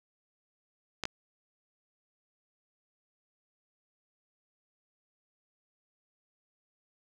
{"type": "clicks", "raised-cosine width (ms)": 0.2, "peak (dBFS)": [-15, -14], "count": 2, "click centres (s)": [1.037, 1.054], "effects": []}